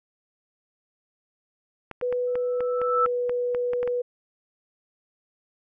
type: clicks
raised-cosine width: 0.5 ms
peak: -20 dBFS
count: 12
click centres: 1.913 / 2.013 / 2.126 / 2.355 / 2.606 / 2.816 / 3.061 / 3.295 / 3.548 / 3.734 / 3.83 / 3.876 s
type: tone with pitch glide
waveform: sine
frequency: 493.9 to 489.6 Hz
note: B4 to B4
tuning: 0 to -15 cents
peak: -23 dBFS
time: 2.02-4.02 s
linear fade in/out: 10 ms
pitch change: -15 cents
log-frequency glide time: 2.9-3.08 s
type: tone with exponential growth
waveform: sine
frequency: 1318.5 Hz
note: E6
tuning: in tune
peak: -17 dBFS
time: 2.27-3.06 s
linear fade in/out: 5 ms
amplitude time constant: 170 ms
effects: none